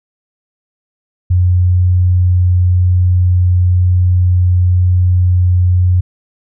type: tone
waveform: sine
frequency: 90.1 Hz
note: F#2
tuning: 45 cents flat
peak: -7 dBFS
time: 1.3-6.01 s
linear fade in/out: 10 ms
effects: none